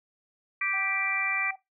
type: harmonic tone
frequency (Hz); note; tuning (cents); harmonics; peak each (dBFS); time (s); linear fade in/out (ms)
392; G4; 0; 3 / 4 / 5 / 6; -35 / -39 / -30 / -29; 0.61-1.51; 5
type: tone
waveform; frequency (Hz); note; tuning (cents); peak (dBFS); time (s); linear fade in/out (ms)
sine; 767; G5; -38; -38; 0.73-1.56; 10
effects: noise-tail reverb RT60 0.2 s tail -19 dB re dry